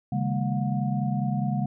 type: tone cluster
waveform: sine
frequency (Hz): 137 / 156.8 / 201.5 / 231.4 / 721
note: C#3 / D#3 / G3 / A#3 / F#5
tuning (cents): -20 / +14 / +48 / -13 / -45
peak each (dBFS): -27 / -34 / -28 / -32 / -34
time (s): 0.12-1.66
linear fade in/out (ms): 5
effects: none